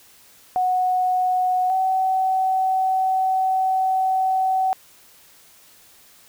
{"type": "tone pair in turn", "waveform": "sine", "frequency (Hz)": [736, 756.7], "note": ["F#5", "F#5"], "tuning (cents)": [-9, 39], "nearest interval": "unison", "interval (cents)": 48, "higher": "second", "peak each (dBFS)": -17, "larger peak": "neither", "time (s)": [[0.56, 1.7], [1.7, 4.73]], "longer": "second", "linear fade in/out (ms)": 0, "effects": ["white hiss -51 dBFS RMS until 6.28 s"]}